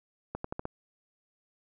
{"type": "accelerating click train", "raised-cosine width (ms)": 1, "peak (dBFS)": -20, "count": 5, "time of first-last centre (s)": [0.35, 0.654], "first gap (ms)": 94, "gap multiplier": 0.86, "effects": []}